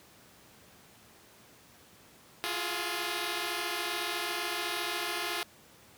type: tone cluster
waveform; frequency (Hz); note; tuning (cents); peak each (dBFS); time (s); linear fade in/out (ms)
5% pulse; 343.1 / 357 / 419.2; F4 / F4 / G#4; -31 / +38 / +16; -25; 2.44-5.43; 0
effects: pink hiss -57 dBFS RMS until 5.97 s + high-pass 100 Hz 12 dB/octave